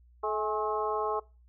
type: harmonic tone with a mistuned harmonic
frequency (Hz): 215.1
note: A3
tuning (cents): -39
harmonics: 2 / 3 / 4 / 5 / 6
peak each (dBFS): -32 / -37 / -34 / -33 / -39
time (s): 0.23-1.2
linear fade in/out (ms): 10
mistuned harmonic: 4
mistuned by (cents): -58
effects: noise-tail reverb RT60 0.3 s tail -22 dB re dry + added 60 Hz sine -56 dBFS peak until 1.48 s